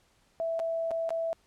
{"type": "tone with dropouts", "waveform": "sine", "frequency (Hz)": 659.3, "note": "E5", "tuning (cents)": 0, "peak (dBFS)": -28, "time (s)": [0.4, 1.33], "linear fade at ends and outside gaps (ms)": 0, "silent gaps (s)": [[0.593, 0.599], [0.908, 0.914], [1.092, 1.105]], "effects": ["pink hiss -67 dBFS RMS until 1.46 s", "low-pass 10000 Hz 12 dB/octave"]}